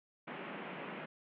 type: band-pass noise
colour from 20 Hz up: pink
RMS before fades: -45 dBFS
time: 0.27-1.06 s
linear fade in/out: 10 ms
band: 160 to 2900 Hz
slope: 48 dB/octave
effects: none